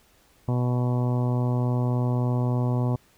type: harmonic tone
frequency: 123.47 Hz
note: B2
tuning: in tune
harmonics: 1 / 2 / 3 / 4 / 5 / 6 / 7 / 8 / 9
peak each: -22 / -29 / -35 / -37 / -37 / -41 / -40 / -41 / -45 dBFS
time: 0.48-2.96 s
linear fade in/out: 5 ms
effects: pink hiss -60 dBFS RMS until 3.17 s